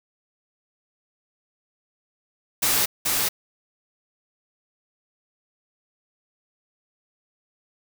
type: noise with echo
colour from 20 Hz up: white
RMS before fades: -21 dBFS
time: 2.62-2.86 s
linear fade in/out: 10 ms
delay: 430 ms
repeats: 1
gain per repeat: -2 dB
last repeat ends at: 3.29 s
effects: none